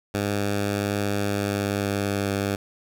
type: tone with pitch glide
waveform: 10% pulse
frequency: 101.5 to 99.7 Hz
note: G#2 to G2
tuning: -39 to +30 cents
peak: -15 dBFS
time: 0.14-2.56 s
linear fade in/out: 5 ms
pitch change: -31 cents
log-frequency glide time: 1.18-2.29 s
effects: none